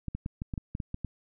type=clicks; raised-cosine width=5 ms; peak=-21 dBFS; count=10; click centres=0.083 / 0.15 / 0.261 / 0.419 / 0.538 / 0.578 / 0.751 / 0.802 / 0.944 / 1.047 s; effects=none